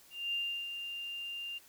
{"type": "tone with ADSR envelope", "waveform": "sine", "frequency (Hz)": 2794, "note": "F7", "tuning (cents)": 0, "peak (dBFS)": -31, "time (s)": [0.1, 1.59], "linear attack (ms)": 230, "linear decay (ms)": 330, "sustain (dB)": -7, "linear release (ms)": 18, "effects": ["white hiss -60 dBFS RMS until 1.68 s"]}